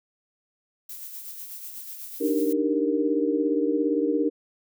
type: noise with tremolo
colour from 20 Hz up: violet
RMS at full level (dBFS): -37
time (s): 0.89-2.53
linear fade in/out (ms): 5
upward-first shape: sine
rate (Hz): 8.1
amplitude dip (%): 40
type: chord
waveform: sine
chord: Eb major seventh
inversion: third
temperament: equal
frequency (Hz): 293.7 / 311.1 / 392 / 466.2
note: D4 / Eb4 / G4 / Bb4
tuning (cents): 0 / 0 / 0 / 0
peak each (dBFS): -25 / -27 / -29 / -26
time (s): 2.2-4.3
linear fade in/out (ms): 20
effects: none